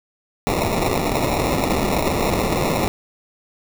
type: noise with sample-and-hold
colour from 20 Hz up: white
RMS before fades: -20 dBFS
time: 0.47-2.88 s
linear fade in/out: 0 ms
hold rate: 1575 Hz
effects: none